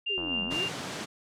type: tone with tremolo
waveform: sine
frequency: 2794 Hz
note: F7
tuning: in tune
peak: -27 dBFS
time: 0.06-0.69 s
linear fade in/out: 10 ms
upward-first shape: sine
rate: 4.1 Hz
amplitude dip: 50%
type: linear two-way sweep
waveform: sine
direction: down then up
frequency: 426.9 to 189.5 to 426.9 Hz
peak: -35 dBFS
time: 0.09-0.67 s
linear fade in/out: 20 ms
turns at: 0.43 s
type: click train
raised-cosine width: 1 ms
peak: -26 dBFS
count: 34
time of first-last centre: 0.18-0.559 s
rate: 87 Hz
type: high-pass noise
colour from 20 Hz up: pink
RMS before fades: -36 dBFS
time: 0.5-1.06 s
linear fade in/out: 20 ms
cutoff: 120 Hz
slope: 24 dB/octave
effects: low-pass 7000 Hz 12 dB/octave